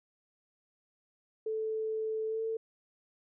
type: tone with pitch glide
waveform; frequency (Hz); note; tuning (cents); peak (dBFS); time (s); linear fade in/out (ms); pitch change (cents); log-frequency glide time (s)
sine; 438.6 to 447; A4 to A4; -6 to +27; -31; 1.46-2.57; 5; +33; 2.27-2.42
effects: none